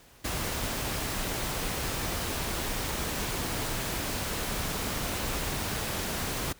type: noise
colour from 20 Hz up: pink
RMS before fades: -32 dBFS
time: 0.24-6.53 s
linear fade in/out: 10 ms
effects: pink hiss -56 dBFS RMS until 6.59 s